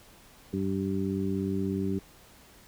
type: harmonic tone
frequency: 96.7 Hz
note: G2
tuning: 23 cents flat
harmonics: 1 / 2 / 3 / 4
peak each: -35 / -30 / -33 / -34 dBFS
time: 0.53-1.99 s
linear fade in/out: 5 ms
effects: pink hiss -55 dBFS RMS until 2.67 s